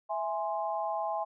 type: chord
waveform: sine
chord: E augmented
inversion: none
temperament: equal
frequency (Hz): 659.3 / 830.6 / 1046.5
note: E5 / G#5 / B#5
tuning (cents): 0 / 0 / 0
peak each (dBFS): -34 / -33 / -37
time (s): 0.09-1.25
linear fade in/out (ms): 20
effects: none